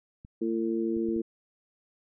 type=clicks; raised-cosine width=5 ms; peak=-34 dBFS; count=4; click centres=0.249 / 0.967 / 1.088 / 1.164 s
type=harmonic tone; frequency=113 Hz; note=A2; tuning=47 cents sharp; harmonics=2 / 3 / 4; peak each=-31 / -28 / -35 dBFS; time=0.41-1.22 s; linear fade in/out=10 ms
effects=none